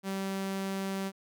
sawtooth tone, 193.7 Hz, G3, 20 cents flat, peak -28 dBFS, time 0.03-1.12 s, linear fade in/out 50 ms, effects none

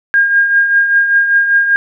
sine tone with tremolo, 1617 Hz, G#6, 47 cents flat, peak -5 dBFS, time 0.14-1.76 s, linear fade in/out 0 ms, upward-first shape triangle, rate 5.1 Hz, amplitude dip 60%, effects none

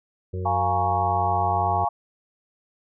harmonic tone, 92.4 Hz, F#2, 2 cents flat, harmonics 1 / 2 / 4 / 5 / 6, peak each -27 / -38 / -35 / -37 / -46 dBFS, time 0.33-1.85 s, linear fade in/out 10 ms
sine chord, Bb minor seventh, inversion second, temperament equal, 698.5 / 830.6 / 932.3 / 1108.7 Hz, F5 / Ab5 / Bb5 / Db6, 0 / 0 / 0 / 0 cents, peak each -25 / -24 / -29 / -28 dBFS, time 0.45-1.89 s, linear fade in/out 10 ms
effects none

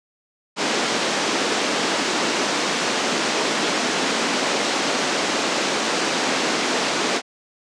pink band-pass noise, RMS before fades -22 dBFS, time 0.56-7.22 s, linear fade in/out 50 ms, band 230 to 6900 Hz, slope 24 dB/octave, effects resampled to 22050 Hz

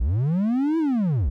triangle linear two-way sweep, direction up then down, 49 to 333.4 to 50.2 Hz, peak -17 dBFS, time 0-1.3 s, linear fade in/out 10 ms, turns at 0.78 s, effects none

